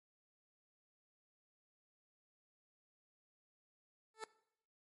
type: tone with exponential growth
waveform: 15% pulse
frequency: 440 Hz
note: A4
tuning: in tune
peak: -33 dBFS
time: 4.14-4.24 s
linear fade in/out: 2 ms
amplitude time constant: 21 ms
effects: noise-tail reverb RT60 0.7 s tail -19 dB re dry + MP3 48 kbps